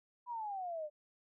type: exponential sweep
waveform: sine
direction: down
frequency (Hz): 994 to 587.3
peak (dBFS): -38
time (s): 0.26-0.9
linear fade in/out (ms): 50
effects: none